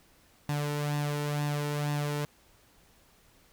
sawtooth tone with flanger, 146.83 Hz, D3, in tune, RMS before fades -31 dBFS, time 0.49-2.25 s, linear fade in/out 0 ms, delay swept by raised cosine 1.1 to 2.2 ms, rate 2.1 Hz, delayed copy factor +0.55, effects pink hiss -62 dBFS RMS until 3.52 s

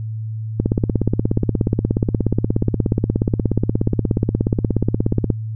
click train, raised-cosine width 3 ms, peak -3 dBFS, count 80, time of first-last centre 0.6-5.302 s, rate 16.8 Hz, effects added 110 Hz sine -23 dBFS peak until 5.55 s

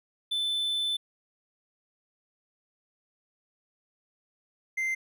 triangle tone pair in turn, 3520 / 2083 Hz, A7 / C7, 0 / -8 cents, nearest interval major sixth, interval 908 cents, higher first, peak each -25 dBFS, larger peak neither, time 0.31-0.97 / 4.77-4.95 s, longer first, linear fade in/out 10 ms, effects none

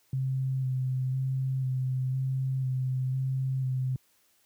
sine tone with vibrato, 130.81 Hz, C3, in tune, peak -26 dBFS, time 0.13-3.96 s, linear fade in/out 2 ms, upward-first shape square, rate 1 Hz, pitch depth 17 cents each way, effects white hiss -67 dBFS RMS until 4.45 s + high-pass 60 Hz 12 dB/octave

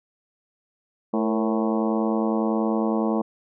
harmonic tone with a mistuned harmonic, 110 Hz, A2, in tune, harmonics 2 / 3 / 4 / 5 / 6 / 7 / 8 / 9 / 10, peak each -23 / -27 / -29 / -31 / -33 / -34 / -35 / -36 / -37 dBFS, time 1.13-3.22 s, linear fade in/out 10 ms, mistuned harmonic 4, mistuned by +71 cents, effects none

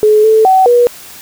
sine tone with pitch steps, 426.5 / 439 / 757 / 483.1 Hz, G#4 / A4 / F#5 / B4, +46 / -4 / +39 / -38 cents, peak -4 dBFS, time 0.03-0.87 s, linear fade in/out 0 ms, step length 210 ms, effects white hiss -33 dBFS RMS until 1.21 s

